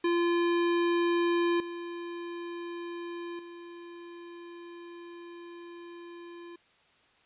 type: tone with level steps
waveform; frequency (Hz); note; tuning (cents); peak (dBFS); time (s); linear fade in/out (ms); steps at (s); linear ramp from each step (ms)
square; 344; F4; -26; -25 / -37 / -44; 0.04-6.56; 5; 1.6 / 3.39; 2
effects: white hiss -64 dBFS RMS until 7.25 s + resampled to 8000 Hz